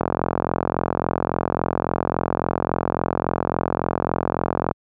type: click train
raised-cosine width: 1 ms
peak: -5 dBFS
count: 206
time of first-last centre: 0.01-4.712 s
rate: 43.6 Hz
effects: high-pass 80 Hz 12 dB/octave